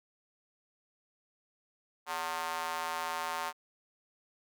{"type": "tone with high-pass filter", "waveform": "square", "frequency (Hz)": 82.2, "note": "E2", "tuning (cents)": -4, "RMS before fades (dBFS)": -36, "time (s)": [2.06, 3.53], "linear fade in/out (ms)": 50, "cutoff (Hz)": 930, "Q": 2.4, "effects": []}